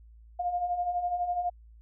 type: beating tone pair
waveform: sine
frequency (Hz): 698.5 / 710.5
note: F5 / F5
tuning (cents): 0 / +30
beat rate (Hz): 12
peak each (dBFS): -35 / -28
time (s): 0.39-1.5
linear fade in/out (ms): 10
effects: added 56 Hz sine -50 dBFS peak until 1.81 s

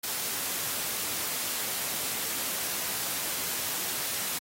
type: noise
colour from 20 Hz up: white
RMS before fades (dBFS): -32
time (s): 0.03-4.39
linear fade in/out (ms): 10
effects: high-pass 100 Hz 12 dB/octave + AAC 48 kbps

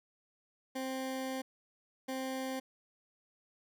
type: tone bursts at uneven times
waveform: 20% pulse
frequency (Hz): 262.6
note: C4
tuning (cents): +6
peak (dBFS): -31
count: 2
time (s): 0.75-1.42 / 2.08-2.6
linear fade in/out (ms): 10
effects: none

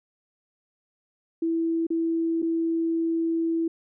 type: tone with dropouts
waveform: sine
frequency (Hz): 329.6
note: E4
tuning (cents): 0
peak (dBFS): -22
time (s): 1.42-3.68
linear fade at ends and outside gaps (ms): 5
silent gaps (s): 1.868-1.903 / 2.42-2.426
effects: none

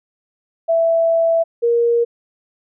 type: tone pair in turn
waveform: sine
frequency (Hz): 662 / 470.1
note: E5 / A#4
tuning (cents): +7 / +15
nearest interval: tritone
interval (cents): 592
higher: first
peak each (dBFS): -12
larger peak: neither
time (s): 0.68-1.44 / 1.62-2.05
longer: first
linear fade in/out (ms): 20
effects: none

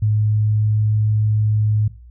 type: tone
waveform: sine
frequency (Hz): 106.7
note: G#2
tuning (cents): +47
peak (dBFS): -14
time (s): 0.02-1.88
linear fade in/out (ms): 5
effects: noise-tail reverb RT60 0.3 s tail -17 dB re dry + added 60 Hz sine -39 dBFS peak until 2.1 s

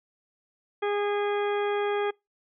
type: harmonic tone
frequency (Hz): 410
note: G#4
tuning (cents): -22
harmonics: 1 / 2 / 3 / 4 / 5 / 6 / 8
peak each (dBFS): -26 / -32 / -36 / -38 / -40 / -42 / -44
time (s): 0.82-2.11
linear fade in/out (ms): 10
effects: noise-tail reverb RT60 0.2 s tail -25 dB re dry

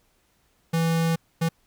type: tone bursts at uneven times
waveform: square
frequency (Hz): 164.81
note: E3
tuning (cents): 0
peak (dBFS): -21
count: 2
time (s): 0.73-1.16 / 1.41-1.49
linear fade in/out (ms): 10
effects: pink hiss -66 dBFS RMS until 1.66 s

